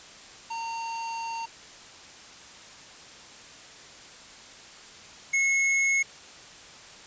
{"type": "tone pair in turn", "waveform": "square", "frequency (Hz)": [916, 2179], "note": ["A#5", "C#7"], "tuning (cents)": [-31, -30], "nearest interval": "octave + minor third", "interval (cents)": 1501, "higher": "second", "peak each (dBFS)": [-32, -22], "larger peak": "second", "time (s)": [[0.5, 1.46], [5.33, 6.03]], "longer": "first", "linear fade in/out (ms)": 10, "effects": ["white hiss -47 dBFS RMS until 7.06 s", "resampled to 16000 Hz"]}